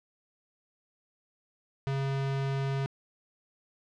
square tone, 136.6 Hz, C#3, 25 cents flat, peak -29 dBFS, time 1.87-2.86 s, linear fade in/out 0 ms, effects low-pass 4000 Hz 12 dB/octave + 11-bit

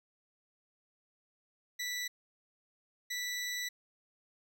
20% pulse tone bursts at uneven times, 1970 Hz, B6, 5 cents flat, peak -30 dBFS, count 2, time 1.79-2.08 / 3.1-3.69 s, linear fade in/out 10 ms, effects none

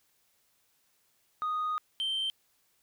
sine tone pair in turn, 1241 / 3124 Hz, D#6 / G7, -5 / -7 cents, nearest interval octave + major third, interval 1598 cents, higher second, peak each -27 dBFS, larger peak neither, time 1.42-1.78 / 2-2.3 s, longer first, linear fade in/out 0 ms, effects tanh soft clip ceiling -27 dBFS + white hiss -71 dBFS RMS until 2.82 s

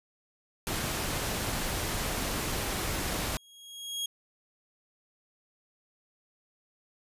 pink noise, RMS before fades -32 dBFS, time 0.67-3.37 s, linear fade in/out 0 ms
sawtooth tone with exponential growth, 3286 Hz, G#7, 19 cents flat, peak -26 dBFS, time 3.14-4.06 s, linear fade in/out 5 ms, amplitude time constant 200 ms
effects resampled to 32000 Hz

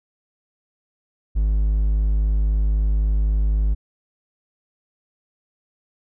triangle tone, 51.91 Hz, G#1, in tune, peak -14 dBFS, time 1.35-3.75 s, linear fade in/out 20 ms, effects none

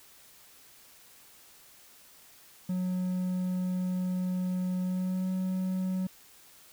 triangle tone with pitch glide, 182.9 to 186.2 Hz, F#3 to F#3, -20 to +11 cents, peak -26 dBFS, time 2.69-6.07 s, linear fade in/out 5 ms, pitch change +31 cents, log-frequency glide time 4.81-5.3 s, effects white hiss -56 dBFS RMS until 6.72 s

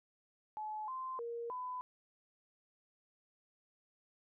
sine tone with pitch steps, 857 / 1039 / 468.9 / 1003 Hz, A5 / C6 / A#4 / B5, -46 / -12 / +10 / +26 cents, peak -39 dBFS, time 0.57-1.81 s, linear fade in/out 0 ms, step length 310 ms, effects none

